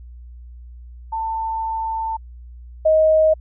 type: tone pair in turn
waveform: sine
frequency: 893 / 628.4 Hz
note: A5 / D#5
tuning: +25 / +17 cents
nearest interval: tritone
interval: 608 cents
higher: first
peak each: -21 / -11 dBFS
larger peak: second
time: 1.12-2.17 / 2.85-3.34 s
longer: first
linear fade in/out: 10 ms
effects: added 60 Hz sine -36 dBFS peak until 3.4 s